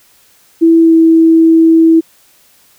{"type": "tone with pitch glide", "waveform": "sine", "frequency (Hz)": [329.6, 326], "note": ["E4", "E4"], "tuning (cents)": [0, -19], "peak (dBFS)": -3, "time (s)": [0.61, 2.01], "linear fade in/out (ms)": 20, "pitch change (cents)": -19, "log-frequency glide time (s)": [0.8, 0.94], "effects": ["white hiss -48 dBFS RMS until 2.78 s"]}